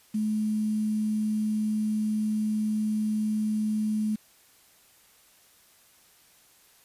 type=tone with quantisation; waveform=sine; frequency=214.5 Hz; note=A3; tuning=44 cents flat; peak=-24 dBFS; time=0.14-4.16 s; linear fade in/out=10 ms; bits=8; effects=white hiss -59 dBFS RMS until 6.84 s + resampled to 32000 Hz